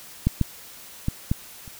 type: clicks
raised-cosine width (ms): 5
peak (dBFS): -6 / -7 / -10 / -8 / -29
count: 5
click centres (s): 0.27 / 0.413 / 1.084 / 1.315 / 1.678
effects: white hiss -44 dBFS RMS until 1.79 s